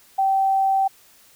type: tone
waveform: sine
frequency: 775 Hz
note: G5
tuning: 20 cents flat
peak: -16 dBFS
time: 0.18-0.88 s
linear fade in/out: 10 ms
effects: white hiss -53 dBFS RMS until 1.35 s